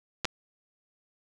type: clicks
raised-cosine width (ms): 0.2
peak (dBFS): -11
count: 2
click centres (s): 0.247 / 0.253
effects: none